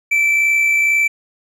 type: tone with amplitude modulation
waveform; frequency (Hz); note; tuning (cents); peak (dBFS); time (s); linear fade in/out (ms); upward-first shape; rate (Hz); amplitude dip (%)
triangle; 2327; D7; -17; -9; 0.11-1.08; 10; sine; 62.1; 30
effects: none